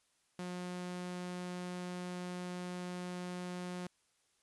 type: tone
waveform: sawtooth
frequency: 179.4 Hz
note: F3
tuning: 47 cents sharp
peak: -36 dBFS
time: 0.39-3.87 s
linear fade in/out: 2 ms
effects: white hiss -75 dBFS RMS until 4.42 s + resampled to 24000 Hz